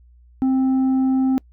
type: tone with tanh clipping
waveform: triangle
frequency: 262.8 Hz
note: C4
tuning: 8 cents sharp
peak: -16 dBFS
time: 0.42-1.38 s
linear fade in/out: 0 ms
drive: 9 dB
effects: noise-tail reverb RT60 0.1 s tail -26 dB re dry + added 60 Hz sine -47 dBFS peak until 1.52 s